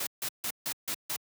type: noise bursts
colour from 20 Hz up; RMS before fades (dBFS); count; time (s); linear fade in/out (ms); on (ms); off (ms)
white; -33; 6; 0-1.164; 5; 69; 150
effects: high-pass 100 Hz 12 dB/octave